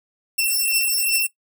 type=beating tone pair; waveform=5% pulse; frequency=2691 / 2693.6 Hz; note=E7 / E7; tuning=+35 / +37 cents; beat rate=2.6 Hz; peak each=-12 dBFS; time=0.38-1.27 s; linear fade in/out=10 ms; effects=noise-tail reverb RT60 0.1 s tail -17 dB re dry